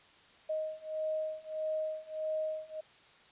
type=beating tone pair; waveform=sine; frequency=624 / 625.6 Hz; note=D#5 / D#5; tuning=+5 / +9 cents; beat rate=1.6 Hz; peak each=-37 / -36 dBFS; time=0.49-2.81 s; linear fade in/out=10 ms; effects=white hiss -60 dBFS RMS until 3.31 s + resampled to 8000 Hz